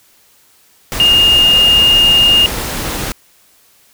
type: tone in noise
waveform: sine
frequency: 2833 Hz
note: F7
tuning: 24 cents sharp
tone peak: -6 dBFS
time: 1-2.46 s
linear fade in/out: 0 ms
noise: pink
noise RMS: -20 dBFS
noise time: 0.92-3.12 s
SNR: +11 dB
effects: white hiss -50 dBFS RMS until 3.93 s